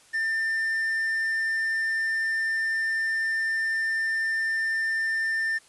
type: tone with quantisation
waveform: triangle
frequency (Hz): 1794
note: A6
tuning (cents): +33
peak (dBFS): -22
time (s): 0.13-5.59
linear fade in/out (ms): 20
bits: 8
effects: white hiss -56 dBFS RMS until 5.68 s + resampled to 24000 Hz